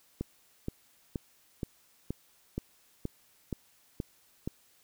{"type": "click train", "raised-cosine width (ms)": 3, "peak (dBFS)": -20, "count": 10, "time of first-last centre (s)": [0.21, 4.475], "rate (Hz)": 2.11, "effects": ["white hiss -65 dBFS RMS until 4.83 s"]}